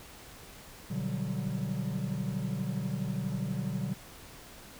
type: chord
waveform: triangle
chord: G major seventh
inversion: first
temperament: just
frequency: 122.5 / 147 / 183.75 / 196 Hz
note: B2 / D3 / F#3 / G3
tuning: -14 / +2 / -12 / 0 cents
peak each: -35 / -34 / -34 / -35 dBFS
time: 0.9-3.94 s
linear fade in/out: 10 ms
effects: pink hiss -50 dBFS RMS until 4.79 s